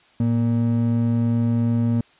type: ring-modulated tone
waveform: triangle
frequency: 174.61 Hz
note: F3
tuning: in tune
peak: -12 dBFS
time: 0.2-2.01 s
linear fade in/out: 2 ms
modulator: 61.4 Hz
effects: white hiss -55 dBFS RMS until 2.19 s + resampled to 8000 Hz